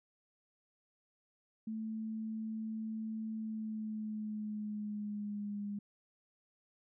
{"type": "tone with pitch glide", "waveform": "sine", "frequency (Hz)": [220, 204.1], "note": ["A3", "G#3"], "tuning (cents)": [0, -30], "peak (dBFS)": -37, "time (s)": [1.67, 5.79], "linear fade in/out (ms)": 5, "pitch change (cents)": -130, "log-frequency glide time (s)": [3.35, 5.67], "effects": []}